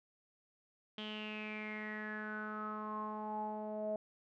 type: tone with low-pass filter sweep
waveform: sawtooth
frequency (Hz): 213.5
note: G#3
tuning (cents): +48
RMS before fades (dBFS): -42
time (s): 0.98-3.96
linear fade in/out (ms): 2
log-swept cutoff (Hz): 3200 to 630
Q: 9.8
effects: none